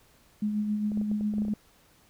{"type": "tone with tremolo", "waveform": "sine", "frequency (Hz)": 210.2, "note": "G#3", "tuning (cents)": 21, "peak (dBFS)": -24, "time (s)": [0.42, 1.54], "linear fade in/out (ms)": 5, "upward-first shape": "sine", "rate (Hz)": 7.4, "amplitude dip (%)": 40}
{"type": "clicks", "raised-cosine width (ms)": 2, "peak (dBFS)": -28, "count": 11, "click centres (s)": [0.918, 0.974, 1.014, 1.115, 1.21, 1.338, 1.383, 1.42, 1.451, 1.483, 1.537]}
{"effects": ["pink hiss -61 dBFS RMS until 2.09 s"]}